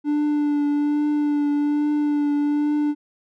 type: tone with vibrato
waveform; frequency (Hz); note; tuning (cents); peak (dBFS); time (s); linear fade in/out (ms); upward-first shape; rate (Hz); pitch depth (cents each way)
triangle; 293.7; D4; 0; -16; 0.04-2.95; 50; triangle; 1.2; 22
effects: none